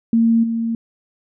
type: tone with level steps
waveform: sine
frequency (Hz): 228.8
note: A#3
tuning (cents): -32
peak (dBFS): -11 / -18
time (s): 0.13-0.75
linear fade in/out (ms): 2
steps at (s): 0.43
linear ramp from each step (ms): 10
effects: none